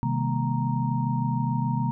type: tone cluster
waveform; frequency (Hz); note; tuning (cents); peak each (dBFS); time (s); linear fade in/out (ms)
sine; 129.7 / 156.6 / 201.8 / 234.5 / 933; C3 / D#3 / G#3 / A#3 / A#5; -15 / +11 / -49 / +11 / +1; -26 / -30 / -32 / -30 / -31; 0.03-1.91; 0
effects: none